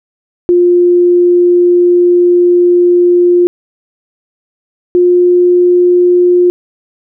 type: tone pair in turn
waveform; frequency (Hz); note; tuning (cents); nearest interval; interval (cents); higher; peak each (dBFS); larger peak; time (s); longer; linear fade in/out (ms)
sine; 352.6 / 355.7; F4 / F4; +17 / +32; unison; 15; second; -4; neither; 0.49-3.47 / 4.95-6.5; first; 0
effects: none